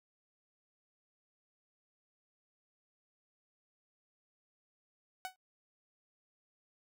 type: tone with exponential decay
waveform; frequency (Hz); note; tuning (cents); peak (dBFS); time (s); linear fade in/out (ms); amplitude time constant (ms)
sawtooth; 747; F#5; +16; -32; 5.25-5.36; 0; 23
effects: noise-tail reverb RT60 0.1 s tail -20 dB re dry